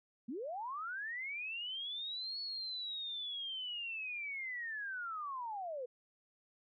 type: linear two-way sweep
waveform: sine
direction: up then down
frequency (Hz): 207.7 to 4415 to 474.8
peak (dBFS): -39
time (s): 0.28-5.86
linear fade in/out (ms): 10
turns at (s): 2.4
effects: none